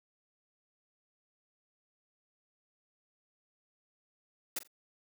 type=noise with echo; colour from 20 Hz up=white; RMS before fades=-35 dBFS; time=4.56-4.59 s; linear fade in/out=5 ms; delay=43 ms; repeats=2; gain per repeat=-14 dB; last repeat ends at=4.676 s; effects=high-pass 200 Hz 12 dB/octave